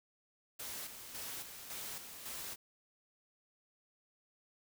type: noise with tremolo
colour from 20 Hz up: white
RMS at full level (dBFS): -44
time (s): 0.59-2.56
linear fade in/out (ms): 10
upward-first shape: square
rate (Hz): 1.8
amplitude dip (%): 50
effects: none